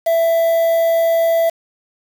triangle tone with quantisation, 664 Hz, E5, 12 cents sharp, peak -10 dBFS, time 0.06-1.5 s, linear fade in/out 10 ms, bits 5, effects none

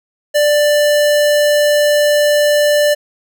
square tone, 590 Hz, D5, 8 cents sharp, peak -10 dBFS, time 0.34-2.95 s, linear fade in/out 20 ms, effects none

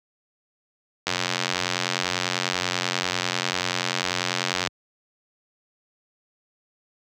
click train, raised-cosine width 0.2 ms, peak -5 dBFS, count 326, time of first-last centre 1.07-4.673 s, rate 90.2 Hz, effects high-pass 100 Hz 12 dB/octave

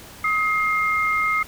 sine tone pair together, 1266 / 2119 Hz, D#6 / C7, +30 / +21 cents, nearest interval major sixth, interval 891 cents, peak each -21 dBFS, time 0.24-1.43 s, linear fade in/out 5 ms, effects pink hiss -42 dBFS RMS until 1.47 s

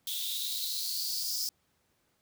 blue noise with high-pass filter sweep, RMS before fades -34 dBFS, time 0.07-1.49 s, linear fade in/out 2 ms, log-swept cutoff 3400 to 5200 Hz, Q 9.3, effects pink hiss -73 dBFS RMS until 2.21 s + high-pass 60 Hz 12 dB/octave

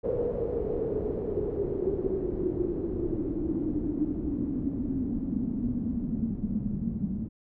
pink noise with low-pass filter sweep, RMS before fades -30 dBFS, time 0.03-7.29 s, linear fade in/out 20 ms, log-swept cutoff 490 to 200 Hz, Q 8.6, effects none

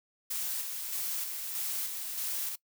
blue noise with tremolo, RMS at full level -34 dBFS, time 0.3-2.56 s, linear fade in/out 10 ms, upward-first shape square, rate 1.6 Hz, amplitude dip 35%, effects noise-tail reverb RT60 0.1 s tail -22 dB re dry

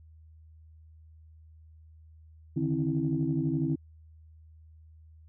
sine tone cluster, 143.3 / 155.4 / 266.1 / 327.5 Hz, D3 / D#3 / C4 / E4, -42 / -2 / +29 / -11 cents, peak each -31 dBFS, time 2.56-3.76 s, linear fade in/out 10 ms, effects tanh soft clip ceiling -16 dBFS + added 79 Hz sine -51 dBFS peak until 5.28 s

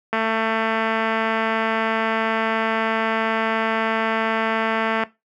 click train, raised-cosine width 0.5 ms, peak -7 dBFS, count 1095, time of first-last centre 0.13-5.036 s, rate 223 Hz, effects noise-tail reverb RT60 0.2 s tail -17 dB re dry + high-pass 150 Hz 12 dB/octave

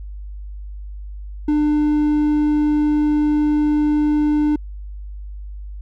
triangle tone, 299.1 Hz, D4, 32 cents sharp, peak -12 dBFS, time 1.48-4.56 s, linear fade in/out 5 ms, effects added 50 Hz sine -29 dBFS peak until 5.81 s

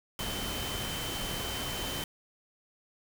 sine tone in noise, 3074 Hz, G7, 35 cents flat, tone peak -39 dBFS, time 0.19-2.04 s, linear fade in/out 2 ms, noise pink, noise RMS -36 dBFS, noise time 0.19-2.04 s, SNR -6 dB, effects none

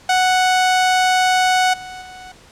sawtooth tone with level steps, 740 Hz, F#5, in tune, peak -9 / -27 / -31 dBFS, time 0.09-2.32 s, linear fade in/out 5 ms, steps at 1.73 / 2.01 s, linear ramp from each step 10 ms, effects pink hiss -46 dBFS RMS until 2.51 s + low-pass 8000 Hz 12 dB/octave

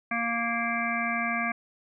harmonic tone, 233.1 Hz, A#3, in tune, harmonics 1 / 3 / 5 / 7 / 9 / 10, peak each -33 / -33 / -33 / -33 / -33 / -33 dBFS, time 0.11-1.52 s, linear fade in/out 5 ms, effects none

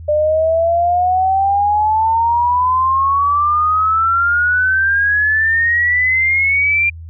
sine exponential sweep, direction up, 595 to 2392 Hz, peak -11 dBFS, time 0.08-6.9 s, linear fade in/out 10 ms, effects added 82 Hz sine -29 dBFS peak until 7.09 s

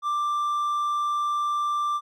triangle tone, 1180 Hz, D6, 8 cents sharp, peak -21 dBFS, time 0.02-2.01 s, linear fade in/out 50 ms, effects none

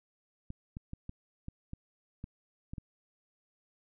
clicks, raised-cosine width 5 ms, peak -28 dBFS, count 9, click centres 0.504 / 0.769 / 0.934 / 1.094 / 1.484 / 1.734 / 2.241 / 2.735 / 2.782 s, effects none

